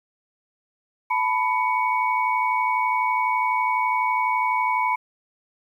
sine tone cluster, 880 / 992 / 2239 Hz, A5 / B5 / C#7, 0 / +7 / +17 cents, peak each -26 / -21 / -27 dBFS, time 1.1-4.96 s, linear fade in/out 10 ms, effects 9-bit

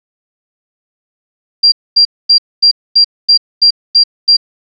sine tone bursts, 4750 Hz, D8, 19 cents sharp, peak -3 dBFS, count 9, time 1.63-4.369 s, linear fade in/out 10 ms, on 91 ms, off 240 ms, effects none

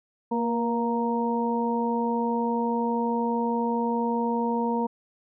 harmonic tone with a mistuned harmonic, 233.1 Hz, A#3, in tune, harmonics 1 / 2 / 3 / 4, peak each -26 / -29 / -37 / -28 dBFS, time 0.31-4.87 s, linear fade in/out 10 ms, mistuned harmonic 2, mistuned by +29 cents, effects none

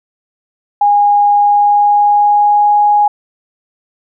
sine tone with pitch glide, 820 to 829 Hz, G#5 to G#5, -22 to -3 cents, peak -6 dBFS, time 0.81-3.08 s, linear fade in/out 5 ms, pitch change +19 cents, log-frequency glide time 1.32-2.77 s, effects none

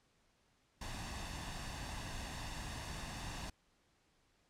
pink noise with comb filter, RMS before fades -44 dBFS, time 0.81-3.5 s, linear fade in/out 5 ms, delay 1.1 ms, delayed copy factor +0.55, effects pink hiss -74 dBFS RMS until 4.49 s + low-pass 8000 Hz 12 dB/octave

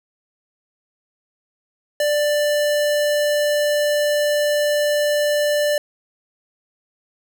square tone, 590 Hz, D5, 8 cents sharp, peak -17 dBFS, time 2-5.78 s, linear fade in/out 2 ms, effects none

